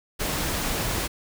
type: noise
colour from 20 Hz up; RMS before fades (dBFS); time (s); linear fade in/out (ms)
pink; -27; 0.19-1.08; 20
effects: none